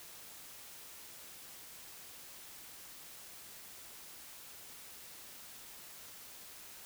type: silence
effects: white hiss -52 dBFS RMS until 6.85 s